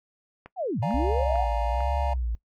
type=click train; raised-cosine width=0.5 ms; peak=-27 dBFS; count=4; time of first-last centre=0.46-1.805 s; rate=2.23 Hz
type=linear two-way sweep; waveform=sine; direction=down then up; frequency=800 to 98 to 800 Hz; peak=-25 dBFS; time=0.56-1.47 s; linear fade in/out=50 ms; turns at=0.8 s
type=chord; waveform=triangle; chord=Bb dominant seventh; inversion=first; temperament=equal with one note detuned; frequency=587.3 / 698.5 / 830.6 / 935 Hz; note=D5 / F5 / Ab5 / Bb5; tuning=0 / 0 / 0 / +5 cents; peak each=-31 dBFS; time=0.82-2.14 s; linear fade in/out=10 ms
type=tone with vibrato; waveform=sine; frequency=61.74 Hz; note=B1; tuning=in tune; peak=-25 dBFS; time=0.94-2.35 s; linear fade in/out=0 ms; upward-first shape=sine; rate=1.2 Hz; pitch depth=190 cents each way
effects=noise-tail reverb RT60 0.1 s tail -19 dB re dry